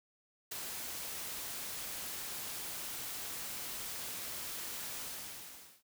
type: noise with ADSR envelope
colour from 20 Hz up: white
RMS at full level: -39 dBFS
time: 0.51-5.83 s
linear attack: 11 ms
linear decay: 6 ms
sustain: -3 dB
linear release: 850 ms
effects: none